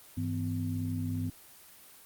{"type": "tone cluster", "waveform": "sine", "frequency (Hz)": [99.7, 162.7, 253.9], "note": ["G2", "E3", "B3"], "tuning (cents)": [30, -22, 48], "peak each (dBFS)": [-33, -38, -34], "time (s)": [0.17, 1.3], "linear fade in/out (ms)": 5, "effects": ["white hiss -54 dBFS RMS until 2.05 s", "Opus 24 kbps"]}